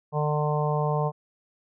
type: harmonic tone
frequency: 150 Hz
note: D3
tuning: 37 cents sharp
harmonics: 1 / 3 / 4 / 5 / 6 / 7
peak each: -25 / -30 / -31 / -32 / -33 / -33 dBFS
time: 0.12-1.12 s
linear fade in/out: 50 ms
effects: none